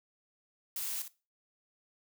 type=noise with echo; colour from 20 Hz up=blue; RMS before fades=-37 dBFS; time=0.76-1.02 s; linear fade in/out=2 ms; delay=60 ms; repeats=1; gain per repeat=-9 dB; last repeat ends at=1.08 s; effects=noise-tail reverb RT60 0.3 s tail -18 dB re dry